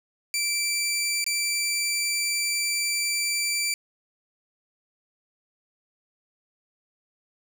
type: tone with dropouts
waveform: 15% pulse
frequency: 2338 Hz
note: D7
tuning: 8 cents flat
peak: -17 dBFS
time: 0.34-3.74 s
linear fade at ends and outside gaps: 1 ms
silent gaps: 1.242-1.264 s
effects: none